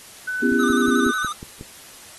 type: tone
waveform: sine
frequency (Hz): 1500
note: F#6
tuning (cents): +23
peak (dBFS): -23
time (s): 0.27-1.27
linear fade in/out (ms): 10
type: chord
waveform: sine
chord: C# half-diminished seventh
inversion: third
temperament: just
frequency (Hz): 249.5 / 277.2 / 332.6 / 399.1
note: B3 / C#4 / E4 / G4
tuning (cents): +18 / 0 / +16 / +31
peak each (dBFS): -19 / -24 / -25 / -23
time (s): 0.42-1.11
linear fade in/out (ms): 10
type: click train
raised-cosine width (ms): 3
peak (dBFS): -22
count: 7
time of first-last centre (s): 0.52-1.611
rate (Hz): 5.5
type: tone with vibrato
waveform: square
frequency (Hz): 1244.5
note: D#6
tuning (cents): 0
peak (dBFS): -26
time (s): 0.59-1.33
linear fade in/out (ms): 10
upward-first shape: square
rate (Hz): 11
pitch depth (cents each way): 58
effects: white hiss -43 dBFS RMS until 2.18 s + AAC 32 kbps